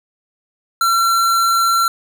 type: tone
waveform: square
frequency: 1358 Hz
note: F6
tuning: 49 cents flat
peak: -13 dBFS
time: 0.81-1.88 s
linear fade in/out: 2 ms
effects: none